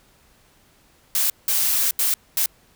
blue noise bursts at uneven times, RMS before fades -20 dBFS, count 4, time 1.15-1.3 / 1.48-1.91 / 1.99-2.14 / 2.37-2.46 s, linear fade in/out 2 ms, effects pink hiss -57 dBFS RMS until 2.75 s

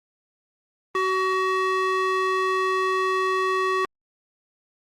square tone with band-pass filter, 376.5 Hz, F#4, 30 cents sharp, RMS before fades -23 dBFS, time 0.95-3.85 s, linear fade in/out 0 ms, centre 1300 Hz, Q 1.1, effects Opus 24 kbps

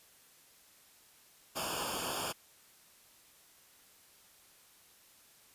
pink noise with comb filter, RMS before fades -37 dBFS, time 1.55-2.33 s, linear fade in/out 20 ms, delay 0.5 ms, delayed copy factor -1, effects white hiss -62 dBFS RMS until 5.54 s + resampled to 32000 Hz

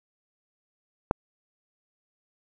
click, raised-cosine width 1 ms, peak -7 dBFS, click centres 1.111 s, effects none

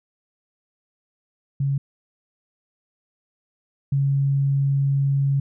sine tone pair in turn, 138.59 / 138.59 Hz, C#3 / C#3, 0 / 0 cents, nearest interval unison, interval 0 cents, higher neither, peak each -19 / -17 dBFS, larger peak second, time 1.6-1.78 / 3.92-5.4 s, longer second, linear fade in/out 5 ms, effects none

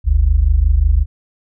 sine tone pair together, 47.79 / 73.3 Hz, G1 / D2, -43 / -3 cents, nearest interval perfect fifth, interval 740 cents, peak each -12 dBFS, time 0.04-1.06 s, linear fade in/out 50 ms, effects none

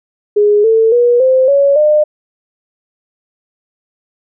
sine tone with pitch steps, 414.9 / 447.3 / 482.1 / 519.7 / 560.3 / 604 Hz, G#4 / A4 / B4 / C5 / C#5 / D5, -2 / +28 / -42 / -12 / +18 / +48 cents, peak -6 dBFS, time 0.36-2.04 s, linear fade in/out 10 ms, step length 280 ms, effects none

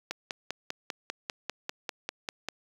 click train, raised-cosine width 0.2 ms, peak -15 dBFS, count 13, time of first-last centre 0.11-2.486 s, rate 5.05 Hz, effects high-pass 200 Hz 12 dB/octave + 7-bit

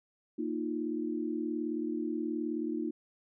sine chord, Bb suspended fourth, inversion none, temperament just, 233.1 / 310.8 / 349.6 Hz, Bb3 / Eb4 / F4, 0 / -2 / +2 cents, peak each -37 / -34 / -37 dBFS, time 0.38-2.91 s, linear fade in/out 10 ms, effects none

